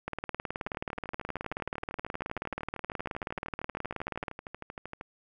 two click trains, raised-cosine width 0.5 ms, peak -24 / -18 dBFS, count 57 / 80, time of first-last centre 0.67-5.011 / 0.08-4.282 s, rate 12.9 / 18.8 Hz, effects none

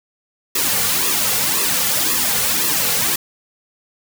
white noise with flanger, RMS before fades -18 dBFS, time 0.55-3.16 s, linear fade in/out 5 ms, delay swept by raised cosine 1.3 to 3.2 ms, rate 1.9 Hz, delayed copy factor -1, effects none

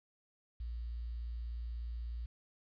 sine tone with quantisation, 58.3 Hz, A#1, 1 cent sharp, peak -38 dBFS, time 0.6-2.26 s, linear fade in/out 5 ms, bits 11, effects resampled to 11025 Hz

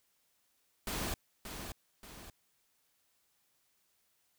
pink noise with echo, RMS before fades -37 dBFS, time 0.87-1.14 s, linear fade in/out 2 ms, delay 580 ms, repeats 2, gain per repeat -7 dB, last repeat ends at 2.3 s, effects white hiss -75 dBFS RMS until 4.38 s

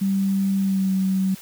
sine tone with pitch glide, 194.8 to 190.24 Hz, G3 to F#3, -11 to +48 cents, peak -18 dBFS, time 0.01-1.35 s, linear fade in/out 10 ms, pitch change -41 cents, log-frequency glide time 0.58-0.92 s, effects white hiss -43 dBFS RMS until 1.41 s

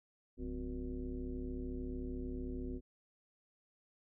sine tone with frequency modulation, 146.83 Hz, D3, in tune, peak -38 dBFS, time 0.37-2.81 s, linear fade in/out 50 ms, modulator 109 Hz, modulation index 2.1, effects none

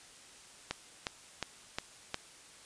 click train, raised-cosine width 0.2 ms, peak -16 dBFS, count 5, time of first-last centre 0.71-2.144 s, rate 2.79 Hz, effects white hiss -55 dBFS RMS until 2.65 s + resampled to 22050 Hz

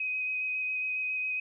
sine tone with vibrato, 2518 Hz, D#7, 20 cents sharp, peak -29 dBFS, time 0-1.4 s, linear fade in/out 5 ms, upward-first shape square, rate 7.3 Hz, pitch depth 9 cents each way, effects none

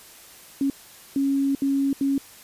sine tone bursts at uneven times, 275.5 Hz, C#4, 11 cents flat, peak -19 dBFS, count 4, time 0.61-0.7 / 1.16-1.55 / 1.62-1.93 / 2.01-2.18 s, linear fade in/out 2 ms, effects white hiss -47 dBFS RMS until 2.43 s + resampled to 32000 Hz

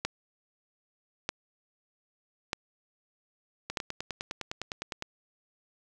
two click trains, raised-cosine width 0.2 ms, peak -17 / -12 dBFS, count 14 / 4, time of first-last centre 3.7-5.024 / 0.05-3.772 s, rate 9.82 / 0.806 Hz, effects none

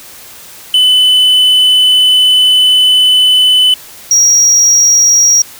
triangle tone pair in turn, 3012 / 5686 Hz, F#7 / F8, +30 / +30 cents, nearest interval major seventh, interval 1100 cents, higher second, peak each -3 dBFS, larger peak neither, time 0.74-3.74 / 4.11-5.42 s, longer first, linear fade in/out 2 ms, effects white hiss -33 dBFS RMS until 5.59 s

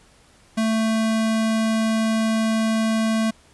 square tone, 221.8 Hz, A3, 14 cents sharp, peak -19 dBFS, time 0.57-3.31 s, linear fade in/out 10 ms, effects pink hiss -54 dBFS RMS until 3.53 s + resampled to 24000 Hz

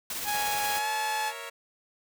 white noise with tremolo, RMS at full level -33 dBFS, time 0.1-0.79 s, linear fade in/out 2 ms, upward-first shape triangle, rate 17 Hz, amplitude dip 35%
sawtooth tone with pitch glide, 830.6 to 860.4 Hz, G#5 to A5, 0 to -39 cents, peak -24 dBFS, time 0.24-1.33 s, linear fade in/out 50 ms, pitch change +61 cents, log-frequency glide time 0.74-0.88 s
10% pulse chord, A# diminished, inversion none, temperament equal, 466.2 / 554.4 / 659.3 Hz, A#4 / C#5 / E5, 0 / 0 / 0 cents, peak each -33 / -33 / -35 dBFS, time 0.33-1.5 s, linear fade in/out 10 ms
effects none

